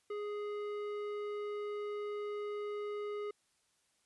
sine tone with tanh clipping, 415.3 Hz, G#4, in tune, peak -39 dBFS, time 0.1-3.31 s, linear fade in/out 5 ms, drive 13 dB, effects white hiss -75 dBFS RMS until 4.05 s + resampled to 24000 Hz

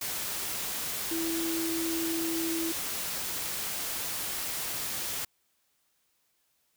sine tone in noise, 329.6 Hz, E4, in tune, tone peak -30 dBFS, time 1.11-2.72 s, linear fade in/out 5 ms, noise white, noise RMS -34 dBFS, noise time 0.01-5.25 s, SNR +1 dB, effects white hiss -73 dBFS RMS until 6.76 s

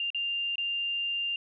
sine tone with dropouts, 2794 Hz, F7, in tune, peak -28 dBFS, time 0-1.36 s, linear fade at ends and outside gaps 2 ms, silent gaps 0.103-0.146 / 0.557-0.581 s, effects none

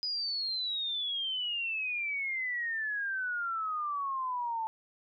sine exponential sweep, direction down, 4987 to 880 Hz, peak -31 dBFS, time 0.03-4.67 s, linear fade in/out 0 ms, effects none

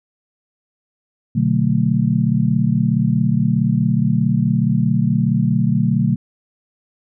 sine chord, B minor seventh, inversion none, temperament just, 123.47 / 148.16 / 185.21 / 222.2 Hz, B2 / D3 / F#3 / A3, 0 / +16 / +2 / +17 cents, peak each -19 dBFS, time 1.35-6.16 s, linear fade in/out 10 ms, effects none

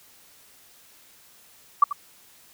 sine tone with echo, 1155 Hz, D6, 29 cents flat, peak -10 dBFS, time 1.82-1.84 s, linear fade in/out 5 ms, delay 88 ms, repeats 1, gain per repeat -14 dB, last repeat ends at 1.928 s, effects white hiss -54 dBFS RMS until 2.53 s

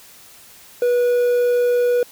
triangle tone with quantisation, 487 Hz, B4, 24 cents flat, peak -12 dBFS, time 0.82-2.03 s, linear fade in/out 2 ms, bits 7, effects white hiss -45 dBFS RMS until 2.11 s

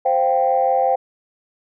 sine chord, C suspended fourth, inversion none, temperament equal, 523.3 / 698.5 / 784 Hz, C5 / F5 / G5, 0 / 0 / 0 cents, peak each -18 / -20 / -17 dBFS, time 0.05-0.96 s, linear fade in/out 10 ms, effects tanh soft clip ceiling -6 dBFS

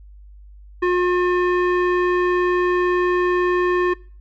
square tone with low-pass filter, 358.2 Hz, F4, 44 cents sharp, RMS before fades -18 dBFS, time 0.82-3.94 s, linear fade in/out 10 ms, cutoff 1800 Hz, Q 1.8, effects noise-tail reverb RT60 0.4 s tail -23 dB re dry + added 50 Hz sine -40 dBFS peak until 4.2 s

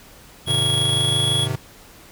square tone with pitch glide, 3322 to 3345 Hz, G#7 to G#7, 0 to +12 cents, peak -19 dBFS, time 0.46-1.48 s, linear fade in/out 50 ms, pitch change +12 cents, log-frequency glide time 0.68-1.23 s
square chord, Ab major, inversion none, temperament just, 103.83 / 129.78 / 155.74 Hz, Ab2 / C3 / Eb3, 0 / -14 / +2 cents, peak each -28 / -25 / -31 dBFS, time 0.47-1.56 s, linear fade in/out 10 ms
effects pink hiss -46 dBFS RMS until 2.11 s

